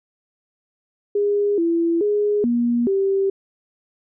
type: tone with pitch steps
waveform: sine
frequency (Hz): 408.8 / 335.6 / 414.7 / 238.5 / 390.3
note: G#4 / E4 / G#4 / A#3 / G4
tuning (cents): -27 / +31 / -3 / +40 / -8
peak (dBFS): -16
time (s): 1.15-3.3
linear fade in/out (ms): 5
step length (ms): 430
effects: none